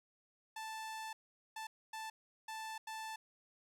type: tone bursts at uneven times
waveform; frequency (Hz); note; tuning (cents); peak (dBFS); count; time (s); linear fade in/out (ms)
sawtooth; 880; A5; 0; -39; 5; 0.56-1.13 / 1.56-1.67 / 1.93-2.1 / 2.48-2.78 / 2.87-3.16; 5
effects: low-pass 12000 Hz 12 dB/octave + 12-bit